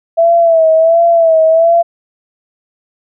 sine tone with vibrato, 659.3 Hz, E5, in tune, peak -5 dBFS, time 0.17-1.83 s, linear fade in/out 20 ms, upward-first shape sine, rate 1.4 Hz, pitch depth 55 cents each way, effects none

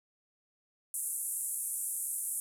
pink band-pass noise, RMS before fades -36 dBFS, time 0.94-2.4 s, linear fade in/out 0 ms, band 8400 to 12000 Hz, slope 48 dB/octave, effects none

